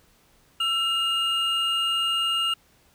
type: tone pair together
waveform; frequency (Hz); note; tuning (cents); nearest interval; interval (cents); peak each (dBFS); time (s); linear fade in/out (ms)
triangle; 1340.2 / 2837; E6 / F7; +28 / +27; octave + minor second; 1299; -27 / -21; 0.6-2.54; 5
effects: pink hiss -60 dBFS RMS until 2.94 s